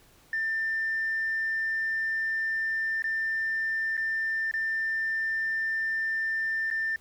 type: tone with dropouts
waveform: sine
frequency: 1790 Hz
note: A6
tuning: 29 cents sharp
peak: -25 dBFS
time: 0.33-6.96 s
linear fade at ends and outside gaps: 2 ms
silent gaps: 3.022-3.041 / 3.969-3.976 / 4.513-4.538 / 6.703-6.711 s
effects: tanh soft clip ceiling -22 dBFS + pink hiss -59 dBFS RMS until 7 s